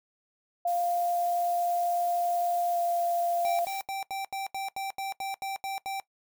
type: tone with pitch glide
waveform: sine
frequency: 698.5 to 691.7 Hz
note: F5 to F5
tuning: 0 to -17 cents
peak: -25 dBFS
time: 0.65-3.65 s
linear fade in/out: 5 ms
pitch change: -17 cents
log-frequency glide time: 2.72-2.77 s
type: noise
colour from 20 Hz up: blue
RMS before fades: -44 dBFS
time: 0.67-3.82 s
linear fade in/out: 10 ms
type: tone bursts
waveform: square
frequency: 780 Hz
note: G5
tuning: 9 cents flat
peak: -32 dBFS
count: 12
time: 3.45-5.999 s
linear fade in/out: 0 ms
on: 140 ms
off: 79 ms
effects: noise-tail reverb RT60 0.1 s tail -18 dB re dry